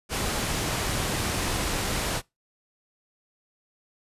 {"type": "low-pass noise", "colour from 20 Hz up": "pink", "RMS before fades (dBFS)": -28, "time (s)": [0.09, 2.22], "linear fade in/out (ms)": 50, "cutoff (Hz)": 12000, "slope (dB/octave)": 24, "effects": ["noise-tail reverb RT60 0.2 s tail -23 dB re dry", "resampled to 32000 Hz"]}